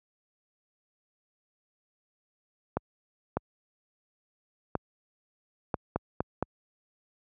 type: clicks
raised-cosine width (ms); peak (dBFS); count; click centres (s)
1; -13; 7; 2.77 / 3.37 / 4.753 / 5.742 / 5.96 / 6.205 / 6.426
effects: high-pass 60 Hz 12 dB/octave